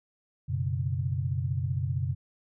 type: chord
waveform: sine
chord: F# suspended fourth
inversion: none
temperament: just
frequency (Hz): 92.5 / 123.33 / 138.75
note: F#2 / B2 / C#3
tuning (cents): 0 / -2 / +2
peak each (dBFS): -31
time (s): 0.48-2.15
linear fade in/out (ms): 20
effects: none